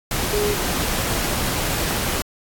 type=tone in noise; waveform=sine; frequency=415.3 Hz; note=G#4; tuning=in tune; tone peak=-20 dBFS; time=0.33-0.54 s; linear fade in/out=2 ms; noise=pink; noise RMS=-23 dBFS; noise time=0.11-2.22 s; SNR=0 dB; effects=AAC 64 kbps